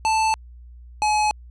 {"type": "tone pair in turn", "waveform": "square", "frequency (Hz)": [880, 848.5], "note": ["A5", "G#5"], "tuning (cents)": [0, 37], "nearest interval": "minor second", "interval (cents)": 63, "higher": "first", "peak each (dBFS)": -18, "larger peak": "neither", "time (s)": [[0.05, 0.34], [1.02, 1.31]], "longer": "neither", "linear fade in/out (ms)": 0, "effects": ["added 60 Hz sine -40 dBFS peak until 1.5 s", "resampled to 22050 Hz"]}